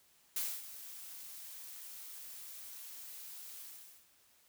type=noise with ADSR envelope; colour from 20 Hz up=blue; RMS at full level=-35 dBFS; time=0.36-4.08 s; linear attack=4 ms; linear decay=250 ms; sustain=-14 dB; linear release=470 ms; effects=white hiss -68 dBFS RMS until 4.48 s